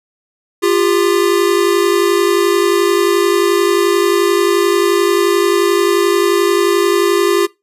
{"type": "tone pair together", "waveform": "square", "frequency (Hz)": [348.6, 400], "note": ["F4", "G4"], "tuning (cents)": [-3, 35], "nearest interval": "major second", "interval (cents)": 238, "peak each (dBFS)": -14, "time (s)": [0.62, 7.47], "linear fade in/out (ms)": 20, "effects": ["noise-tail reverb RT60 0.2 s tail -20 dB re dry", "resampled to 32000 Hz"]}